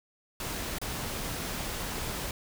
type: noise with dropouts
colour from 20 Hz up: pink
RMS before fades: -35 dBFS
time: 0.4-2.31 s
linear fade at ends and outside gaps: 2 ms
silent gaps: 0.785-0.815 s
effects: none